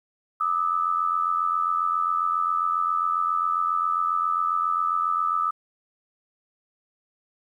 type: tone pair together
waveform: sine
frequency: 1202.6 / 1290 Hz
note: D6 / E6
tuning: +41 / -38 cents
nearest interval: minor second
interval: 121 cents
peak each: -24 dBFS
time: 0.4-5.51 s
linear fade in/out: 10 ms
effects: 10-bit